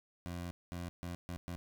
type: tone bursts at uneven times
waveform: 20% pulse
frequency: 87.31 Hz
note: F2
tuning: in tune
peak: -35 dBFS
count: 5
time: 0.26-0.51 / 0.72-0.89 / 1.03-1.15 / 1.29-1.37 / 1.48-1.56 s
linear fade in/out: 0 ms
effects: none